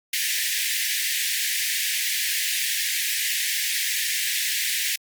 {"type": "high-pass noise", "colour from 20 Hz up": "pink", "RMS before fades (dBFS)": -25, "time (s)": [0.13, 4.96], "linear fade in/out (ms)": 5, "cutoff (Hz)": 1700, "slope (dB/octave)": 96, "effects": ["Opus 48 kbps"]}